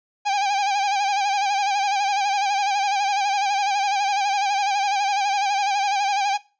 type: tone with vibrato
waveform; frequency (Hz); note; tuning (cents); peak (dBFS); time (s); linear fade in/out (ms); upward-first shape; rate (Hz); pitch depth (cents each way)
45% pulse; 801; G5; +37; -19; 0.25-6.38; 20; sine; 12; 64
effects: noise-tail reverb RT60 0.3 s tail -19 dB re dry + resampled to 16000 Hz